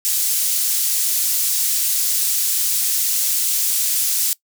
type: high-pass noise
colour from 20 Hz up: pink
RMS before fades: -19 dBFS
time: 0.05-4.33 s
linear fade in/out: 0 ms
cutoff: 7000 Hz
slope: 12 dB/octave
effects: noise-tail reverb RT60 0.1 s tail -21 dB re dry